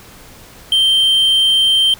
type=tone; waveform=triangle; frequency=3136 Hz; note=G7; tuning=in tune; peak=-8 dBFS; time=0.72-1.94 s; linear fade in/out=2 ms; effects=pink hiss -40 dBFS RMS until 1.99 s